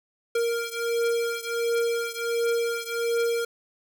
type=beating tone pair; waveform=square; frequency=466.2 / 467.6 Hz; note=A#4 / A#4; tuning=0 / +5 cents; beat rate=1.4 Hz; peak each=-27 / -29 dBFS; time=0.35-3.45 s; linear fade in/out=5 ms; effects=none